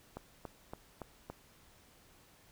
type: click train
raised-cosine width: 1 ms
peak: -28 dBFS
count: 5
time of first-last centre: 0.17-1.3 s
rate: 3.54 Hz
effects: pink hiss -63 dBFS RMS until 2.51 s